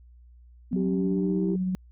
sine linear sweep, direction up, 246.2 to 334 Hz, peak -28 dBFS, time 0.71-1.55 s, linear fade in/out 10 ms
sine tone with tremolo, 185 Hz, F#3, in tune, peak -23 dBFS, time 0.73-1.75 s, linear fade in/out 0 ms, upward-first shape sine, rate 16 Hz, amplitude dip 25%
sine tone with pitch glide, 389 to 393.1 Hz, G4 to G4, -13 to +5 cents, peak -29 dBFS, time 0.76-1.56 s, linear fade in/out 5 ms, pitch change +18 cents, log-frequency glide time 1.08-1.38 s
effects tanh soft clip ceiling -14 dBFS + added 60 Hz sine -49 dBFS peak until 1.91 s

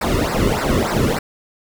brown noise with flanger, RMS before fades -18 dBFS, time 0.01-1.19 s, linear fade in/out 5 ms, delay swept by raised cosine 0.3 to 1.3 ms, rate 3.4 Hz, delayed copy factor -1, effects none

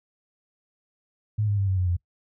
sine tone with pitch steps, 106.4 / 102.36 / 98.48 / 94.74 / 91.14 / 87.68 Hz, G#2 / G#2 / G2 / F#2 / F#2 / F2, +42 / -25 / +8 / +41 / -26 / +7 cents, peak -21 dBFS, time 1.38-1.968 s, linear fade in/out 10 ms, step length 98 ms, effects noise-tail reverb RT60 0.1 s tail -22 dB re dry

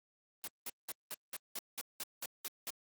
white noise bursts, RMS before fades -41 dBFS, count 11, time 0.44-2.703 s, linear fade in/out 0 ms, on 33 ms, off 190 ms, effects high-pass 200 Hz 12 dB/octave + Opus 32 kbps

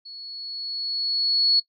sine tone with level ramp, 4380 Hz, C#8, 22 cents flat, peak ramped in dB -38 to -15 dBFS, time 0.05-1.6 s, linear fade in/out 10 ms, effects noise-tail reverb RT60 0.1 s tail -19 dB re dry + MP3 64 kbps

